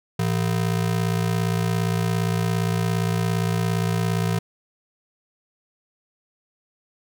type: ring-modulated tone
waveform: square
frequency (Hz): 141.2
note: C#3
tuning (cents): +32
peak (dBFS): -18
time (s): 0.19-4.39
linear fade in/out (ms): 2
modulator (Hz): 28.7
effects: none